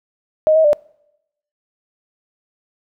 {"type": "tone with pitch steps", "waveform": "sine", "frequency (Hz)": [623, 637, 592], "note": ["D#5", "D#5", "D5"], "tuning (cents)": [2, 41, 14], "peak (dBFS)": -9, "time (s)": [0.47, 0.731], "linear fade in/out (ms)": 0, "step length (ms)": 87, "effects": ["noise-tail reverb RT60 0.8 s tail -25 dB re dry"]}